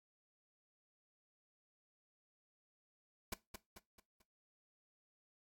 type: noise with echo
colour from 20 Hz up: pink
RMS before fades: -40 dBFS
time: 3.32-3.34 s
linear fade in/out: 5 ms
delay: 220 ms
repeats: 4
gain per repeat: -7 dB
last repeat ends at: 4.22 s
effects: noise-tail reverb RT60 0.2 s tail -18 dB re dry + AAC 64 kbps